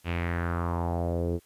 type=tone with low-pass filter sweep; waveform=sawtooth; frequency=85.7 Hz; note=F2; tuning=32 cents flat; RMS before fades=-29 dBFS; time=0.04-1.4 s; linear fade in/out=50 ms; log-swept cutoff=2800 to 390 Hz; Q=3.4; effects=white hiss -62 dBFS RMS until 1.45 s + resampled to 32000 Hz